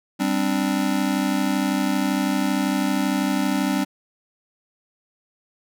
square chord, G suspended fourth, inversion none, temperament just, 196 / 261.3 / 294 Hz, G3 / C4 / D4, 0 / -2 / +2 cents, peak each -25 dBFS, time 0.19-3.85 s, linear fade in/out 20 ms, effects none

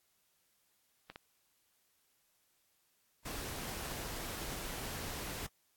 clicks, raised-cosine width 0.3 ms, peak -30 dBFS, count 2, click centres 1.1 / 1.159 s
pink noise, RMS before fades -42 dBFS, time 3.25-5.47 s, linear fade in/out 10 ms
effects white hiss -75 dBFS RMS until 5.76 s + AAC 64 kbps

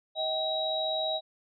sine tone cluster, 633 / 768 / 3840 Hz, D#5 / G5 / B7, +30 / -36 / -49 cents, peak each -31 / -35 / -31 dBFS, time 0.15-1.21 s, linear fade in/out 50 ms, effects none

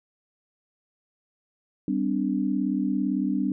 sine chord, G suspended fourth, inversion none, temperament equal with one note detuned, 196 / 255.8 / 293.7 Hz, G3 / C4 / D4, 0 / -39 / 0 cents, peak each -27 dBFS, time 1.88-3.52 s, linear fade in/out 2 ms, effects none

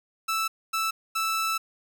sawtooth tone bursts at uneven times, 1318.5 Hz, E6, in tune, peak -21 dBFS, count 3, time 0.28-0.48 / 0.73-0.91 / 1.15-1.58 s, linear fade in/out 10 ms, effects none

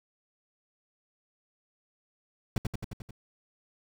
brown noise with echo, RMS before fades -25 dBFS, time 2.56-2.58 s, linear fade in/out 2 ms, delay 88 ms, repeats 6, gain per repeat -3 dB, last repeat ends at 3.108 s, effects none

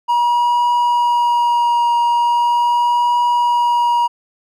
triangle tone with vibrato, 956 Hz, A#5, 43 cents sharp, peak -10 dBFS, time 0.08-4.08 s, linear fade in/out 20 ms, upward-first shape triangle, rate 0.4 Hz, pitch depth 14 cents each way, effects none

